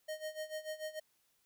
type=tone with tremolo; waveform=square; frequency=621 Hz; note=D#5; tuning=3 cents flat; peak=-38 dBFS; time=0.08-1 s; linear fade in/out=10 ms; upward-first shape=sine; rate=6.8 Hz; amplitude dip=85%; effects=white hiss -75 dBFS RMS until 1.45 s